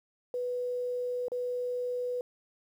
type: tone with dropouts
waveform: sine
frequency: 493.9 Hz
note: B4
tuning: in tune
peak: -30 dBFS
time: 0.34-2.21 s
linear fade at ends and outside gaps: 1 ms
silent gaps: 1.283-1.318 s
effects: 10-bit